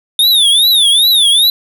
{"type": "tone with vibrato", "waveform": "square", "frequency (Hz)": 3602, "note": "A7", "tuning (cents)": 40, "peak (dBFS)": -7, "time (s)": [0.19, 1.5], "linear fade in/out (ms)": 2, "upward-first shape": "triangle", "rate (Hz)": 2.5, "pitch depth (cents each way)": 200, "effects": []}